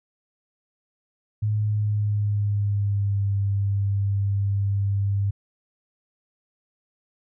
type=tone with pitch glide; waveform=sine; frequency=106.2 to 99.66 Hz; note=G#2 to G2; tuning=+39 to +29 cents; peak=-20 dBFS; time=1.42-5.31 s; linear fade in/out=10 ms; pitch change=-110 cents; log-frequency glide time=1.55-3.27 s; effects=none